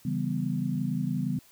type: chord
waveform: sine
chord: C# half-diminished seventh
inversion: none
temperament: equal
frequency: 138.59 / 164.81 / 196 / 246.9 Hz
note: C#3 / E3 / G3 / B3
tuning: 0 / 0 / 0 / 0 cents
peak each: -32 dBFS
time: 0.05-1.39 s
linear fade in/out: 5 ms
effects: white hiss -58 dBFS RMS until 1.51 s